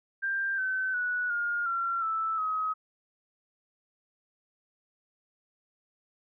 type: tone with pitch steps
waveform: sine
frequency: 1585 / 1527.5 / 1472 / 1418.6 / 1367.1 / 1317.5 / 1269.7 Hz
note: G6 / G6 / F#6 / F6 / F6 / E6 / D#6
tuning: +19 / -45 / -9 / +27 / -37 / -1 / +35 cents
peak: -27 dBFS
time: 0.22-2.74 s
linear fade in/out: 20 ms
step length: 360 ms
effects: none